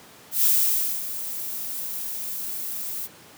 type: noise with ADSR envelope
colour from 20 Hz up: violet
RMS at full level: -18 dBFS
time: 0.31-3.08 s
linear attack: 130 ms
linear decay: 580 ms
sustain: -13 dB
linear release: 35 ms
effects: pink hiss -48 dBFS RMS until 3.37 s + high-pass 150 Hz 12 dB/octave

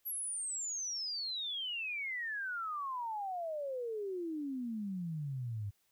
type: exponential sweep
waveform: sine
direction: down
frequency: 11850 to 98 Hz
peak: -36 dBFS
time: 0.05-5.71 s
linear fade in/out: 20 ms
effects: white hiss -75 dBFS RMS until 5.91 s

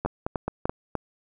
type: two click trains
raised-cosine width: 1 ms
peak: -13 / -12 dBFS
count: 4 / 4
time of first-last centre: 0.05-0.695 / 0.06-0.953 s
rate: 4.65 / 3.36 Hz
effects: none

